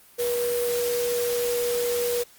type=tone in noise; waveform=sine; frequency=481.7 Hz; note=B4; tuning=43 cents flat; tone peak=-23 dBFS; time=0.18-2.24 s; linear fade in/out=20 ms; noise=white; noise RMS=-32 dBFS; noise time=0.18-2.24 s; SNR=+6 dB; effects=white hiss -53 dBFS RMS until 2.38 s + Opus 32 kbps